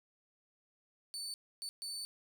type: tone bursts at uneven times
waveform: 30% pulse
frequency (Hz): 4513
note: C#8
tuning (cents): +30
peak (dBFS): -37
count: 3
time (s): 1.14-1.34 / 1.62-1.69 / 1.82-2.05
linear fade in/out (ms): 0
effects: none